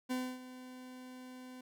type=tone with ADSR envelope; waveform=40% pulse; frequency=254.2 Hz; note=C4; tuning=50 cents flat; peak=-32 dBFS; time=0.09-1.61 s; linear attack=23 ms; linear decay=270 ms; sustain=-15 dB; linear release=4 ms; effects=none